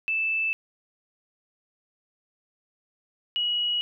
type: tone pair in turn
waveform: sine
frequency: 2637 / 2911 Hz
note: E7 / F#7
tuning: 0 / -29 cents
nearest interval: major second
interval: 171 cents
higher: second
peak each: -23 dBFS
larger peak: neither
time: 0.08-0.53 / 3.36-3.81 s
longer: neither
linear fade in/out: 0 ms
effects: none